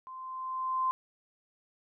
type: tone with level ramp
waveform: sine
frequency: 1039 Hz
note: C6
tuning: 12 cents flat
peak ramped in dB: -42 to -25 dBFS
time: 0.07-0.91 s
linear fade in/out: 0 ms
effects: none